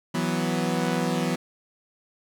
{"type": "chord", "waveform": "sawtooth", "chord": "E suspended second", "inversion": "none", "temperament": "equal", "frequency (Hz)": [164.81, 185, 246.9], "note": ["E3", "F#3", "B3"], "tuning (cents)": [0, 0, 0], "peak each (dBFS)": -24, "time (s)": [0.14, 1.36], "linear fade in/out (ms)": 10, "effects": ["low-pass 11000 Hz 12 dB/octave", "9-bit"]}